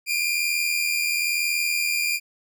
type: tone pair together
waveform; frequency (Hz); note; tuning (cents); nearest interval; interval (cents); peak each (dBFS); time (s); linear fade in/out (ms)
sawtooth; 2379 / 2460; D7 / D#7; +22 / -20; minor second; 58; -20 / -23; 0.06-2.2; 50
effects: none